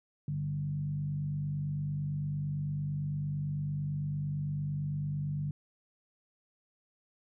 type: tone with frequency modulation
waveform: sine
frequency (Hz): 146.83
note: D3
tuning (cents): 0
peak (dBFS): -31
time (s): 0.28-5.51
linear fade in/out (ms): 2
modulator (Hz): 48.9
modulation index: 0.56
effects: none